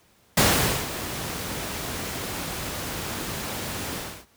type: noise with ADSR envelope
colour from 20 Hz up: pink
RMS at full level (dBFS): -17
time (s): 0.37-4.26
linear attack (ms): 5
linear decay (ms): 480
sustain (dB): -14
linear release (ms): 300
effects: pink hiss -60 dBFS RMS until 4.36 s + high-pass 60 Hz 12 dB/octave